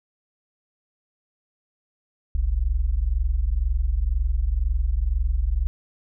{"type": "tone pair together", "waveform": "sine", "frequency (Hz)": [42.29, 64.3], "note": ["E1", "C2"], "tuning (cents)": [45, -30], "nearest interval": "perfect fifth", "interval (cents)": 725, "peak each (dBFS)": -22, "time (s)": [2.35, 5.67], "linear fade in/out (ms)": 0, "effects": []}